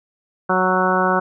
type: harmonic tone with a mistuned harmonic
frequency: 185 Hz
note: F#3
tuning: in tune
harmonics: 1 / 2 / 3 / 4 / 5 / 6 / 7 / 8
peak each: -23 / -23 / -23 / -23 / -23 / -23 / -23 / -23 dBFS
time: 0.49-1.2 s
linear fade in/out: 10 ms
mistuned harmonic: 7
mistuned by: +24 cents
effects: none